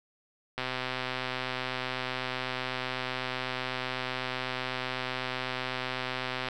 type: click train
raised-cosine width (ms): 0.3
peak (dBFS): -16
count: 757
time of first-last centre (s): 0.58-6.486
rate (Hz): 128
effects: none